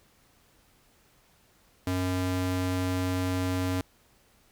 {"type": "ring-modulated tone", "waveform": "square", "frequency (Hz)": 183.7, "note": "F#3", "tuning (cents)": -12, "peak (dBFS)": -24, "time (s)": [1.87, 3.81], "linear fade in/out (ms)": 2, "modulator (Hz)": 89.1, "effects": ["pink hiss -63 dBFS RMS until 4.51 s"]}